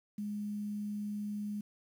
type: tone with quantisation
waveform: sine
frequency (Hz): 207.4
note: G#3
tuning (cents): -2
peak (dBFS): -35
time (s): 0.18-1.61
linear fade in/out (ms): 5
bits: 10
effects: none